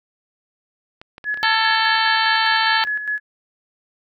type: clicks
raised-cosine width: 0.3 ms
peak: -22 dBFS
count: 9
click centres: 1.015 / 1.181 / 1.242 / 1.343 / 1.374 / 1.708 / 1.952 / 2.521 / 2.849 s
type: tone with tremolo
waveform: sine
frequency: 1696 Hz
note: G#6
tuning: 36 cents sharp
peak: -19 dBFS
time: 1.24-3.2 s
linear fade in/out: 50 ms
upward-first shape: square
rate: 4.9 Hz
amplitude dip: 55%
type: harmonic tone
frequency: 444.6 Hz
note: A4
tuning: 18 cents sharp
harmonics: 2 / 3 / 4 / 5 / 6 / 7 / 8 / 9 / 10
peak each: -20 / -24 / -23 / -27 / -30 / -24 / -31 / -27 / -27 dBFS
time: 1.43-2.84 s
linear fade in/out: 0 ms
effects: none